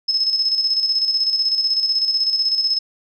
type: tone with tremolo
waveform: sine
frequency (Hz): 5190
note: E8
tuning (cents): -28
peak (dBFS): -14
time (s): 0.08-2.79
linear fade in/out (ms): 10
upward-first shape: square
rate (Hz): 16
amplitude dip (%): 50
effects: none